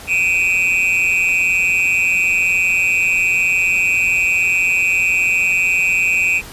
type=tone with amplitude modulation; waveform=triangle; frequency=2504 Hz; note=D#7; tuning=10 cents sharp; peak=-7 dBFS; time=0.07-6.42 s; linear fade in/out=50 ms; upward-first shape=sine; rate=179 Hz; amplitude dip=100%; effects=pink hiss -35 dBFS RMS until 6.52 s + resampled to 32000 Hz